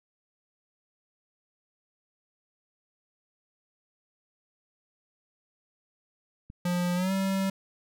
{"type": "click", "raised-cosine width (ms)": 5, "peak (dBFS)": -31, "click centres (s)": 6.501}
{"type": "tone with pitch glide", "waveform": "square", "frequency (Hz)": [177, 193.02], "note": ["F3", "G3"], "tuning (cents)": [23, -27], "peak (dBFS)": -26, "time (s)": [6.65, 7.5], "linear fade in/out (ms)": 5, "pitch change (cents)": 150, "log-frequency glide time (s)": [6.95, 7.12]}
{"effects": []}